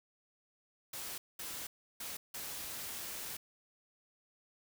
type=noise bursts at uneven times; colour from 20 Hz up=white; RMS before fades=-43 dBFS; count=4; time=0.93-1.18 / 1.39-1.67 / 2-2.17 / 2.34-3.37 s; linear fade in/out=5 ms; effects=none